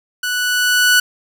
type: tone with level ramp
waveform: sawtooth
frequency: 1480 Hz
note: F#6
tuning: in tune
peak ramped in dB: -15 to -5 dBFS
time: 0.23-1 s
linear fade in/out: 5 ms
effects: none

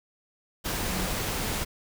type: tone in noise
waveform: sine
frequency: 185 Hz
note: F#3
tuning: in tune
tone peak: -33 dBFS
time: 0.87-1.07 s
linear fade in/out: 20 ms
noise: pink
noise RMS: -30 dBFS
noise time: 0.64-1.65 s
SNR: -6 dB
effects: none

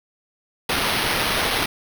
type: noise with sample-and-hold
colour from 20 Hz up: violet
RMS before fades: -22 dBFS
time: 0.69-1.66 s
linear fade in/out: 5 ms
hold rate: 7350 Hz
effects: none

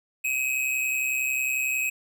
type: tone with amplitude modulation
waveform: square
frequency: 2539 Hz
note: D#7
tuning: 34 cents sharp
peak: -22 dBFS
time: 0.24-1.9 s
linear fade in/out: 10 ms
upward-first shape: sine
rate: 131 Hz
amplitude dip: 60%
effects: none

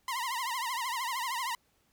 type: tone with vibrato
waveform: sawtooth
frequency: 987.8 Hz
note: B5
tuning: in tune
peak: -28 dBFS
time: 0.08-1.55 s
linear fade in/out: 2 ms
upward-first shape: triangle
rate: 13 Hz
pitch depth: 170 cents each way
effects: pink hiss -71 dBFS RMS until 1.92 s

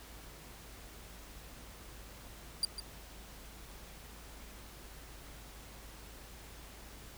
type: tone with echo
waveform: 35% pulse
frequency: 4751 Hz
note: D8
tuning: 19 cents sharp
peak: -26 dBFS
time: 2.63-2.65 s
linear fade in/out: 2 ms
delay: 150 ms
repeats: 1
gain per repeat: -11 dB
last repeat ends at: 2.8 s
effects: added 53 Hz sine -53 dBFS peak until 7.17 s + pink hiss -53 dBFS RMS until 7.17 s

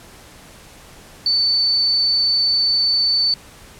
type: tone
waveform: sine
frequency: 4515 Hz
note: C#8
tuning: 31 cents sharp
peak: -14 dBFS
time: 1.26-3.34 s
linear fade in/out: 2 ms
effects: pink hiss -43 dBFS RMS until 3.79 s + low-pass 12000 Hz 12 dB/octave

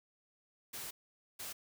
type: noise bursts at uneven times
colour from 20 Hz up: white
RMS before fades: -44 dBFS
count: 2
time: 0.73-0.91 / 1.39-1.53 s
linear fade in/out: 10 ms
effects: none

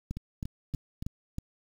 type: two click trains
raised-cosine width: 5 ms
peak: -24 / -21 dBFS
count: 4 / 5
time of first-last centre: 0.17-1.025 / 0.11-1.384 s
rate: 3.51 / 3.14 Hz
effects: 8-bit

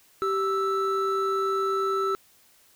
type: tone pair together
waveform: triangle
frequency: 389.1 / 1318.5 Hz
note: G4 / E6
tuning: -13 / 0 cents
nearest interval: octave + major sixth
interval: 2113 cents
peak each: -24 dBFS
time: 0.22-2.15 s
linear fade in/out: 0 ms
effects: white hiss -59 dBFS RMS until 2.75 s

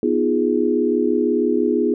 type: chord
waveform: sine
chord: F half-diminished seventh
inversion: second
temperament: equal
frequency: 246.9 / 311.1 / 349.2 / 415.3 Hz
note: Cb4 / Eb4 / F4 / Ab4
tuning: 0 / 0 / 0 / 0 cents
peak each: -21 / -22 / -21 / -20 dBFS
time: 0.03-1.94 s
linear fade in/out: 2 ms
effects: none

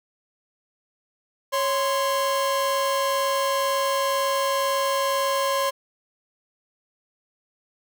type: tone pair together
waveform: 45% pulse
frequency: 552 / 1042 Hz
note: C#5 / C6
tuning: -7 / -7 cents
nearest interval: major seventh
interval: 1100 cents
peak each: -24 dBFS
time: 1.52-5.71 s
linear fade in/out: 20 ms
effects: none

